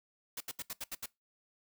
white noise bursts, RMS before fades -40 dBFS, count 7, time 0.37-1.059 s, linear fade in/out 5 ms, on 35 ms, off 74 ms, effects noise-tail reverb RT60 0.2 s tail -22 dB re dry

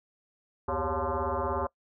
sine tone with frequency modulation, 246.9 Hz, B3, in tune, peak -27 dBFS, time 0.68-1.67 s, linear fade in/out 5 ms, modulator 159 Hz, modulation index 6.2, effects noise-tail reverb RT60 0.1 s tail -22 dB re dry

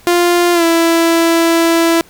sawtooth tone with pitch glide, 349.2 to 332.7 Hz, F4 to E4, 0 to +16 cents, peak -5 dBFS, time 0.07-2.01 s, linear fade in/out 0 ms, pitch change -84 cents, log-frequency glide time 0.53-0.64 s, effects pink hiss -44 dBFS RMS until 2.09 s

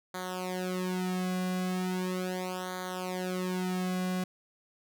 sawtooth tone with flanger, 183.5 Hz, F#3, 14 cents flat, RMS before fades -33 dBFS, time 0.14-4.24 s, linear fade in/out 5 ms, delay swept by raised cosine 0.37 to 2.27 ms, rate 0.38 Hz, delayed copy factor -1, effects none

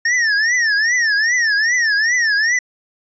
square tone with vibrato, 1808 Hz, A6, 47 cents sharp, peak -14 dBFS, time 0.05-2.59 s, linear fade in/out 5 ms, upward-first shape triangle, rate 2.5 Hz, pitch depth 200 cents each way, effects resampled to 16000 Hz

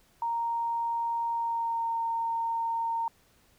sine tone with pitch glide, 930 to 918.3 Hz, A#5 to A#5, -4 to -26 cents, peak -27 dBFS, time 0.22-3.08 s, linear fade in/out 2 ms, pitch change -22 cents, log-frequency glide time 1.31-1.91 s, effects pink hiss -64 dBFS RMS until 3.58 s

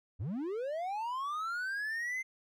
triangle linear sweep, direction up, 74.4 to 2091 Hz, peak -32 dBFS, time 0.19-2.23 s, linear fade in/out 20 ms, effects none

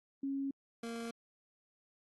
sine / 25% pulse tone pair in turn, 274.4 / 231.5 Hz, C#4 / A#3, -17 / -12 cents, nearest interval minor third, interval 295 cents, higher first, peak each -34 / -36 dBFS, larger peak first, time 0.23-0.51 / 0.83-1.11 s, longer neither, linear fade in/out 5 ms, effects AAC 32 kbps

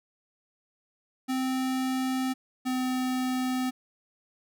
square tone pair in turn, 260 / 255.8 Hz, C4 / C4, -11 / -39 cents, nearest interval unison, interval 28 cents, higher first, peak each -27 dBFS, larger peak neither, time 1.28-2.34 / 2.65-3.71 s, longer neither, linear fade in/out 20 ms, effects none

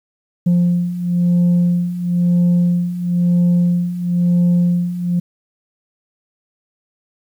sine beating tone pair, 174.61 / 175.61 Hz, F3 / F3, 0 / +10 cents, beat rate 1 Hz, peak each -16 / -12 dBFS, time 0.46-5.2 s, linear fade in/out 10 ms, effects tanh soft clip ceiling -9 dBFS + 8-bit

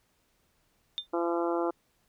sine tone with exponential decay, 3599 Hz, A7, 38 cents sharp, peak -26 dBFS, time 0.98-1.07 s, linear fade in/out 0 ms, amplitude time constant 19 ms
harmonic tone, 170.4 Hz, F3, 42 cents flat, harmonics 2 / 3 / 4 / 5 / 6 / 7 / 8, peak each -29 / -33 / -35 / -37 / -39 / -40 / -41 dBFS, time 1.13-1.71 s, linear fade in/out 10 ms
effects pink hiss -71 dBFS RMS until 2.08 s

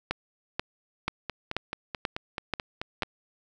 two click trains, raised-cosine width 0.3 ms, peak -11 / -16 dBFS, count 7 / 10, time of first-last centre 0.11-3.023 / 1.08-3.032 s, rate 2.06 / 4.61 Hz, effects none

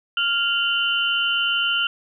sine tone cluster, 1399 / 2786 / 3039 Hz, F6 / F7 / F#7, +3 / -5 / +46 cents, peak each -23 dBFS, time 0.17-1.87 s, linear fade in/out 2 ms, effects none

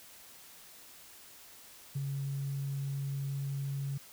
sine tone with ADSR envelope, 138.59 Hz, C#3, in tune, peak -29 dBFS, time 1.95-3.98 s, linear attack 12 ms, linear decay 30 ms, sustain -3 dB, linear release 9 ms, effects tanh soft clip ceiling -28 dBFS + white hiss -54 dBFS RMS until 4.12 s

